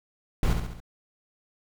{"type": "noise with echo", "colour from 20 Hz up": "brown", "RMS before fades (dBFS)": -22, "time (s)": [0.43, 0.53], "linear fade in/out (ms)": 2, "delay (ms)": 68, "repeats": 4, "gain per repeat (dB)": -5, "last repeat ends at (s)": 0.802, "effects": []}